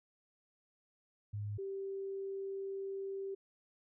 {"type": "tone pair in turn", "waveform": "sine", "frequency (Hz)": [103.6, 390.2], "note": ["G#2", "G4"], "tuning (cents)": [-4, -8], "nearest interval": "octave + major seventh", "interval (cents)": 2296, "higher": "second", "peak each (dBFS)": [-37, -38], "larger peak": "first", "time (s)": [[1.33, 1.58], [1.58, 3.35]], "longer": "second", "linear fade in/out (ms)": 10, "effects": []}